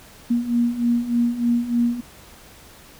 sine beating tone pair, 235.7 / 239 Hz, A#3 / A#3, +19 / +43 cents, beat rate 3.3 Hz, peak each -23 / -19 dBFS, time 0.3-2.01 s, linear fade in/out 10 ms, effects pink hiss -46 dBFS RMS until 2.99 s

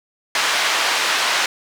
pink band-pass noise, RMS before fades -19 dBFS, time 0.35-1.46 s, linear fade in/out 2 ms, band 1000 to 5300 Hz, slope 12 dB/octave, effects none

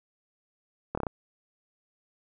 slowing click train, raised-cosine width 1 ms, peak -16 dBFS, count 5, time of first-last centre 0.95-1.068 s, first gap 25 ms, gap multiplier 1.11, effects none

